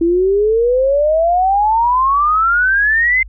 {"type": "exponential sweep", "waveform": "sine", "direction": "up", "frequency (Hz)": [329.6, 2099], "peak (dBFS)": -10, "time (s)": [0.01, 3.23], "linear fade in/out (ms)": 5, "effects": ["added 50 Hz sine -31 dBFS peak until 3.28 s"]}